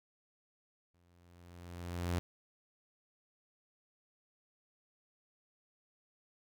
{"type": "tone with exponential growth", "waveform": "sawtooth", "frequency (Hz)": 87.31, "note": "F2", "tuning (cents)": 0, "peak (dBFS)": -27, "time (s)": [0.94, 2.19], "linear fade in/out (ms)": 0, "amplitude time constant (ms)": 270, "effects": []}